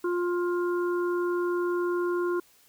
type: harmonic tone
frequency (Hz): 351.9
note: F4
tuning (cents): +13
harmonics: 1 / 3 / 4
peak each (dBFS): -25 / -35 / -37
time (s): 0.04-2.4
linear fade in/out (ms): 5
effects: white hiss -60 dBFS RMS until 2.68 s